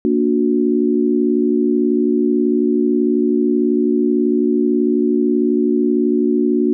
sine chord, Bb augmented, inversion none, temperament just, 233.1 / 291.4 / 364.2 Hz, Bb3 / D4 / F#4, 0 / -13 / -27 cents, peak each -17 dBFS, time 0.05-6.73 s, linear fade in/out 0 ms, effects none

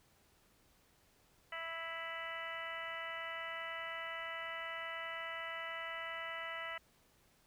harmonic tone, 329.6 Hz, E4, in tune, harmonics 2 / 3 / 4 / 5 / 6 / 7 / 8 / 9, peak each -49 / -52 / -47 / -53 / -44 / -55 / -54 / -51 dBFS, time 1.52-6.78 s, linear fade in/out 5 ms, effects pink hiss -70 dBFS RMS until 7.46 s

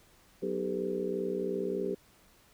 harmonic tone with a mistuned harmonic, 62.4 Hz, B1, 19 cents sharp, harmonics 3 / 4 / 5 / 6 / 7 / 8, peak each -39 / -41 / -41 / -33 / -38 / -39 dBFS, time 0.42-1.95 s, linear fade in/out 10 ms, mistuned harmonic 6, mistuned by +88 cents, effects pink hiss -62 dBFS RMS until 2.53 s

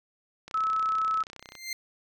click train, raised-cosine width 0.2 ms, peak -25 dBFS, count 35, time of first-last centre 0.48-1.553 s, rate 31.7 Hz
sine tone, 1300 Hz, E6, 24 cents flat, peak -24 dBFS, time 0.54-1.23 s, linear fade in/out 5 ms
20% pulse tone with exponential growth, 2093 Hz, C7, in tune, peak -24 dBFS, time 1.4-1.73 s, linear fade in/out 2 ms, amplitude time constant 70 ms
effects none

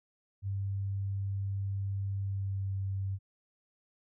sine tone with pitch glide, 98.4 to 97.05 Hz, G2 to G2, +7 to -17 cents, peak -31 dBFS, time 0.42-3.19 s, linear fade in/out 50 ms, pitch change -24 cents, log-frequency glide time 2.2-2.74 s, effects none

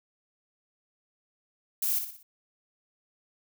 violet noise with echo, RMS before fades -28 dBFS, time 1.82-1.99 s, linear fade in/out 5 ms, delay 60 ms, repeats 4, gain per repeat -7 dB, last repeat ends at 2.23 s, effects none

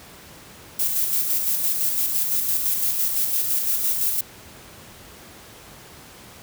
violet noise with tremolo, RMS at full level -21 dBFS, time 0.79-4.21 s, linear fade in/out 5 ms, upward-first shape square, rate 5.9 Hz, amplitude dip 35%, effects pink hiss -44 dBFS RMS until 6.42 s + high-pass 60 Hz 12 dB/octave

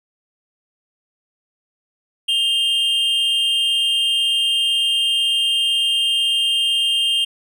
triangle tone pair together, 2821 / 3169 Hz, F7 / G7, +17 / +18 cents, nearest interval major second, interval 201 cents, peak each -18 / -16 dBFS, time 2.28-7.25 s, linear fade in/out 10 ms, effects none

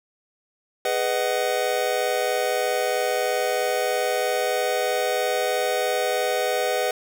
square chord, G# minor seventh, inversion none, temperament just, 415.3 / 498.4 / 623 / 747.5 Hz, G#4 / B4 / D#5 / F#5, 0 / +16 / +2 / +17 cents, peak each -30 / -26 / -28 / -28 dBFS, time 0.85-6.91 s, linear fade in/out 2 ms, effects none

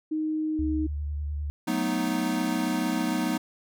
sine tone, 311.1 Hz, D#4, in tune, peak -25 dBFS, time 0.11-0.87 s, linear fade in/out 10 ms
sine tone with vibrato, 73.42 Hz, D2, in tune, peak -28 dBFS, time 0.59-1.5 s, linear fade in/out 0 ms, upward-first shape square, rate 10 Hz, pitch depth 24 cents each way
square chord, B dominant seventh, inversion second, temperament equal, 185 / 220 / 246.9 / 311.1 Hz, F#3 / A3 / B3 / D#4, 0 / 0 / 0 / 0 cents, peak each -33 / -33 / -30 / -30 dBFS, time 1.67-3.38 s, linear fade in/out 10 ms
effects none

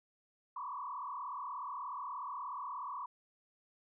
sine tone with frequency modulation, 1066 Hz, C6, 32 cents sharp, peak -39 dBFS, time 0.56-3.06 s, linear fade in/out 5 ms, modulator 36.7 Hz, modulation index 2.9, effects none

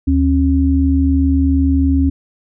sine tone pair together, 76.1 / 271.2 Hz, D#2 / C#4, -38 / -38 cents, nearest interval octave + minor seventh, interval 2200 cents, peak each -13 dBFS, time 0.07-2.1 s, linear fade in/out 10 ms, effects none

